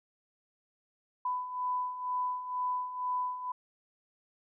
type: beating tone pair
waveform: sine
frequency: 997 / 999.1 Hz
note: B5 / B5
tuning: +16 / +20 cents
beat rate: 2.1 Hz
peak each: -38 / -32 dBFS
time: 1.25-3.52 s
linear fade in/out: 5 ms
effects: none